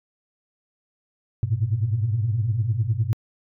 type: tone cluster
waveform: sine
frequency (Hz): 101.2 / 111.3 / 120.8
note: G#2 / A2 / B2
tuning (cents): -44 / +20 / -38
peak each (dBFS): -24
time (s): 1.43-3.13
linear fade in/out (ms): 0
effects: tanh soft clip ceiling -12 dBFS